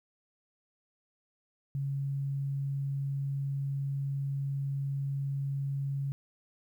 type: tone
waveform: sine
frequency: 138.59 Hz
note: C#3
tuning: in tune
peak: -30 dBFS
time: 1.75-6.12 s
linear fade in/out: 0 ms
effects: 11-bit